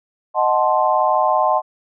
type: chord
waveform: sine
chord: D# diminished seventh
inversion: none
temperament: equal with one note detuned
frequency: 622.3 / 740 / 872.4 / 1046.5 Hz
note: D#5 / F#5 / A5 / C6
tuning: 0 / 0 / -15 / 0 cents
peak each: -19 dBFS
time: 0.34-1.62 s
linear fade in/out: 50 ms
effects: none